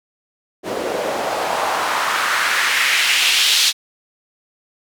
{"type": "noise with band-pass filter sweep", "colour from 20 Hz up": "white", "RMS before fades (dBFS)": -18, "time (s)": [0.63, 3.73], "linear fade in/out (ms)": 50, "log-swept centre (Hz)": [380, 4000], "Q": 1.9, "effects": []}